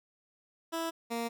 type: tone pair in turn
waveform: 15% pulse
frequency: 329.3 / 232.9 Hz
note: E4 / A#3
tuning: -2 / -1 cents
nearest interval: tritone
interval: 599 cents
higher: first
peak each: -26 dBFS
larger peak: neither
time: 0.72-0.91 / 1.1-1.29 s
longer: neither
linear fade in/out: 20 ms
effects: none